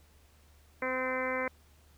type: harmonic tone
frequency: 257.6 Hz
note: C4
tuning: 27 cents flat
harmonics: 1 / 2 / 3 / 4 / 5 / 6 / 7 / 8 / 9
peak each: -40 / -34 / -45 / -38 / -43 / -40 / -42 / -37 / -44 dBFS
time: 0.82-1.48 s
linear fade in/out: 2 ms
effects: added 74 Hz sine -60 dBFS peak until 1.97 s + pink hiss -65 dBFS RMS until 1.97 s